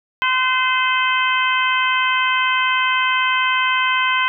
harmonic tone with a mistuned harmonic, 516 Hz, C5, 24 cents flat, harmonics 2 / 3 / 4 / 5 / 6, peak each -19 / -21 / -22 / -23 / -24 dBFS, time 0.22-4.28 s, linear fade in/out 0 ms, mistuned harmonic 3, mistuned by -24 cents, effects none

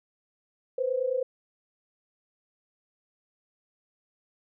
sine tone pair together, 493.9 / 523.3 Hz, B4 / C5, 0 / 0 cents, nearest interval minor second, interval 100 cents, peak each -29 / -27 dBFS, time 0.78-1.23 s, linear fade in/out 5 ms, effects none

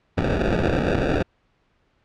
violet noise with sample-and-hold, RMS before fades -21 dBFS, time 0.17-1.23 s, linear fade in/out 10 ms, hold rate 1050 Hz, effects pink hiss -65 dBFS RMS until 2.04 s + low-pass 3000 Hz 12 dB/octave

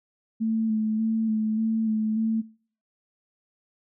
sine tone with vibrato, 220 Hz, A3, in tune, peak -22 dBFS, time 0.4-2.42 s, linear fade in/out 20 ms, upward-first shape square, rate 1.7 Hz, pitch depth 22 cents each way, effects noise-tail reverb RT60 0.5 s tail -23 dB re dry

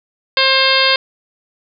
harmonic tone with a mistuned harmonic, 532 Hz, C5, 29 cents sharp, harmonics 1 / 2 / 3 / 4 / 5 / 6 / 7 / 8 / 9, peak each -19 / -19 / -19 / -19 / -19 / -19 / -19 / -19 / -19 dBFS, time 0.37-0.96 s, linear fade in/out 2 ms, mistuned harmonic 7, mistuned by -36 cents, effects none

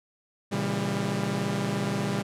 sawtooth chord, A# diminished seventh, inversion none, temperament equal with one note detuned, 116.54 / 138.59 / 164.81 / 199.31 Hz, A#2 / C#3 / E3 / G3, 0 / 0 / 0 / +29 cents, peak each -30 / -29 / -30 / -25 dBFS, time 0.51-2.23 s, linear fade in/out 20 ms, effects low-pass 10000 Hz 12 dB/octave

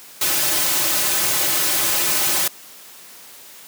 white noise with comb filter, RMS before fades -19 dBFS, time 0.21-2.48 s, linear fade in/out 5 ms, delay 4.3 ms, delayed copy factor -0.8, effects white hiss -42 dBFS RMS until 3.67 s + high-pass 150 Hz 12 dB/octave

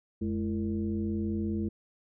sine tone with frequency modulation, 212 Hz, G#3, 36 cents sharp, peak -28 dBFS, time 0.21-1.69 s, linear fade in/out 10 ms, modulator 123 Hz, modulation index 1.1, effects none

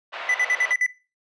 pink band-pass noise, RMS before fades -34 dBFS, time 0.12-0.74 s, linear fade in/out 20 ms, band 610 to 3200 Hz, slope 24 dB/octave
triangle tone bursts, 1994 Hz, B6, 16 cents sharp, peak -16 dBFS, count 6, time 0.29-0.863 s, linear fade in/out 2 ms, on 53 ms, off 51 ms
effects noise-tail reverb RT60 0.3 s tail -17 dB re dry + resampled to 22050 Hz

